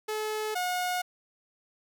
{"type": "tone pair in turn", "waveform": "sawtooth", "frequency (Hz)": [430, 723.2], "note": ["A4", "F#5"], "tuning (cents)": [-40, -40], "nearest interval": "major sixth", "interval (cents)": 900, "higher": "second", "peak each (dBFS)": [-26, -24], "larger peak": "second", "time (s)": [[0.08, 0.55], [0.55, 1.02]], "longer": "neither", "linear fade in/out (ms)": 10, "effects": []}